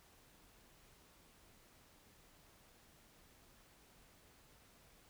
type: silence
effects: pink hiss -66 dBFS RMS until 5.09 s